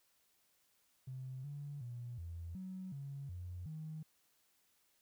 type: tone with pitch steps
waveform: triangle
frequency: 130 / 143.8 / 120.7 / 84.2 / 187 / 139.2 / 89 / 156.5 Hz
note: C3 / D3 / B2 / E2 / F#3 / C#3 / F2 / D#3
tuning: -11 / -36 / -39 / +37 / +19 / +8 / +33 / +10 cents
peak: -39 dBFS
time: 1.07-4.03 s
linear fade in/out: 10 ms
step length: 370 ms
effects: tanh soft clip ceiling -41 dBFS + white hiss -75 dBFS RMS until 5.01 s